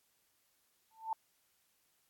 sine tone with exponential growth, 889 Hz, A5, 18 cents sharp, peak -30 dBFS, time 0.91-1.13 s, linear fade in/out 2 ms, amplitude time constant 46 ms, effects white hiss -75 dBFS RMS until 2.09 s + AAC 64 kbps

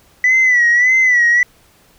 sine tone with vibrato, 1975.5 Hz, B6, in tune, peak -7 dBFS, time 0.24-1.43 s, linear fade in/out 2 ms, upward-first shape sine, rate 1.7 Hz, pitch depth 80 cents each way, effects tanh soft clip ceiling -6 dBFS + pink hiss -51 dBFS RMS until 1.98 s

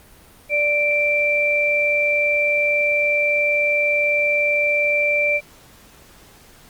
sine tone pair together, 587.3 / 2349 Hz, D5 / D7, 0 / 0 cents, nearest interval 2 octaves, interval 2400 cents, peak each -21 / -17 dBFS, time 0.49-5.41 s, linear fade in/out 50 ms, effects pink hiss -48 dBFS RMS until 6.69 s + Opus 32 kbps

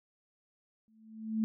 sine tone with exponential growth, 220 Hz, A3, in tune, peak -25 dBFS, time 0.88-1.44 s, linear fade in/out 0 ms, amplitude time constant 120 ms, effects none

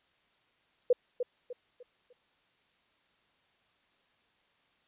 sine tone with echo, 493.9 Hz, B4, in tune, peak -19 dBFS, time 0.9-0.93 s, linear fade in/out 5 ms, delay 300 ms, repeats 4, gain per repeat -9 dB, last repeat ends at 2.13 s, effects white hiss -70 dBFS RMS until 4.87 s + resampled to 8000 Hz

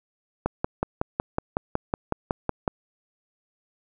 click train, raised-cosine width 1 ms, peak -9 dBFS, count 13, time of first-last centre 0.46-2.678 s, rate 5.41 Hz, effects none

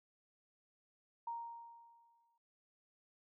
sine tone with exponential decay, 932.3 Hz, A#5, in tune, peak -38 dBFS, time 1.27-2.38 s, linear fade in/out 5 ms, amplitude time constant 240 ms, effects none

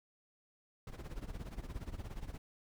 brown noise with tremolo, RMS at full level -41 dBFS, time 0.87-2.38 s, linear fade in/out 2 ms, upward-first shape sine, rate 17 Hz, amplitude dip 80%, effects none

